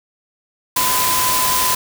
sine tone in noise, 1012 Hz, B5, 42 cents sharp, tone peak -19 dBFS, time 0.76-1.75 s, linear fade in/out 5 ms, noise white, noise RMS -18 dBFS, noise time 0.76-1.75 s, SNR -4 dB, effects none

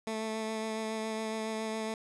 15% pulse tone with vibrato, 220 Hz, A3, in tune, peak -27 dBFS, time 0.07-1.94 s, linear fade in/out 2 ms, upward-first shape sine, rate 7.2 Hz, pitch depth 14 cents each way, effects resampled to 24000 Hz

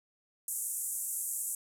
pink band-pass noise, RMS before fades -36 dBFS, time 0.48-1.55 s, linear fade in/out 2 ms, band 7500 to 13000 Hz, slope 48 dB/octave, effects none

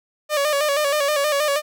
sawtooth tone with vibrato, 583 Hz, D5, 13 cents flat, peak -14 dBFS, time 0.29-1.62 s, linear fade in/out 50 ms, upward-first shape square, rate 6.3 Hz, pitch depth 62 cents each way, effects none

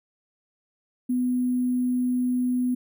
sine tone with sample-and-hold, 250 Hz, B3, 21 cents sharp, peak -21 dBFS, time 1.09-2.75 s, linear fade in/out 10 ms, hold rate 11025 Hz, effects none

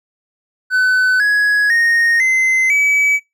triangle tone with pitch steps, 1508 / 1673.2 / 1856.6 / 2060 / 2286 Hz, F#6 / G#6 / A#6 / C7 / D7, +32 / +12 / -7 / -28 / -47 cents, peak -9 dBFS, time 0.7-3.2 s, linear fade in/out 50 ms, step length 500 ms, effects noise-tail reverb RT60 0.2 s tail -22 dB re dry

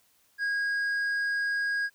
sine tone with tanh clipping, 1639 Hz, G#6, 23 cents flat, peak -27 dBFS, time 0.38-1.9 s, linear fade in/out 50 ms, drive 5 dB, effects white hiss -66 dBFS RMS until 1.94 s

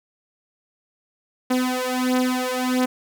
sawtooth beating tone pair, 252.7 / 254.2 Hz, B3 / C4, +40 / -50 cents, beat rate 1.5 Hz, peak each -19 dBFS, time 1.5-2.86 s, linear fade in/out 10 ms, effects none

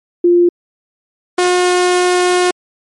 sine / sawtooth tone pair in turn, 349.2 / 359.6 Hz, F4 / F#4, 0 / -49 cents, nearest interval minor second, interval 51 cents, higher second, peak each -6 dBFS, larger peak neither, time 0.24-0.49 / 1.38-2.51 s, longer second, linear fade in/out 5 ms, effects MP3 48 kbps

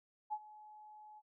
sine tone with ADSR envelope, 850 Hz, G#5, 40 cents sharp, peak -34 dBFS, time 0.3-1.22 s, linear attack 29 ms, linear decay 53 ms, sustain -19 dB, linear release 41 ms, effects none

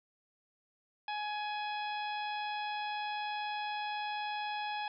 harmonic tone with a mistuned harmonic, 839 Hz, G#5, 17 cents sharp, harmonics 1 / 2 / 3 / 4 / 5 / 6, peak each -36 / -44 / -44 / -46 / -52 / -54 dBFS, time 1.08-4.88 s, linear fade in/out 2 ms, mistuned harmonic 5, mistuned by -38 cents, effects none

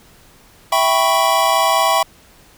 square chord, C# half-diminished seventh, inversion first, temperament equal, 659.3 / 784 / 987.8 / 1108.7 Hz, E5 / G5 / B5 / C#6, 0 / 0 / 0 / 0 cents, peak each -19 dBFS, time 0.72-2.03 s, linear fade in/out 5 ms, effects pink hiss -48 dBFS RMS until 2.57 s

